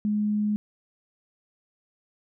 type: tone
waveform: sine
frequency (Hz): 209.7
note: G#3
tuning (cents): +17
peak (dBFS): -22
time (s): 0.05-0.56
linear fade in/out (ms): 0
effects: none